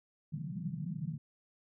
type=band-pass noise; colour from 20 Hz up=white; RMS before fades=-39 dBFS; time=0.32-1.18 s; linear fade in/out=5 ms; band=140 to 180 Hz; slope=48 dB/octave; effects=none